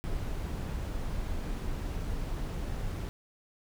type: noise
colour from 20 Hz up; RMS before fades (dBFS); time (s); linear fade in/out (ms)
brown; -34; 0.04-3.09; 0
effects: none